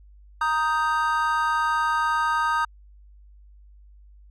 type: chord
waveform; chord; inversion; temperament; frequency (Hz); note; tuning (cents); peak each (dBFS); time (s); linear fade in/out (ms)
triangle; Eb major; second; equal; 932.3 / 1244.5 / 1568; Bb5 / Eb6 / G6; 0 / 0 / 0; -23 / -22 / -25; 0.41-2.65; 5
effects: added 50 Hz sine -47 dBFS peak until 4.3 s